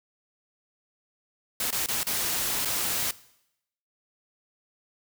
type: noise with dropouts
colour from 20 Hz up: white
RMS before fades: -28 dBFS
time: 1.6-3.11 s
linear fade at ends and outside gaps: 2 ms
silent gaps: 1.706-1.726 / 1.861-1.885 / 2.032-2.068 / 2.649-2.655 s
effects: noise-tail reverb RT60 0.8 s tail -19 dB re dry